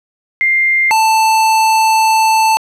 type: tone pair in turn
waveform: sine / square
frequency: 2100 / 882.9 Hz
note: C7 / A5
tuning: +6 / +6 cents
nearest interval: octave + minor third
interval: 1500 cents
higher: first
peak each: -9 dBFS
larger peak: neither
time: 0.41-0.91 / 0.91-2.57 s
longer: second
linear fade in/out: 0 ms
effects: low-pass 11000 Hz 12 dB/octave + 8-bit